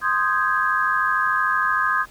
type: chord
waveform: sine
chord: Ab major seventh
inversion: first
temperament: equal with one note detuned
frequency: 1046.5 / 1240.2 / 1568 / 1661.2 Hz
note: C6 / Eb6 / G6 / Ab6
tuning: 0 / -6 / 0 / 0 cents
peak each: -24 / -22 / -25 / -23 dBFS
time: 0.01-2.06 s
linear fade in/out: 50 ms
effects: pink hiss -49 dBFS RMS until 2.1 s